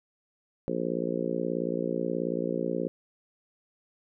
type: harmonic tone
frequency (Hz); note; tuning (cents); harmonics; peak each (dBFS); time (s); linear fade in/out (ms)
58.5; A#1; +7; 3 / 4 / 5 / 6 / 7 / 8 / 9; -35 / -35 / -35 / -35 / -35 / -35 / -35; 0.68-2.88; 0
effects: none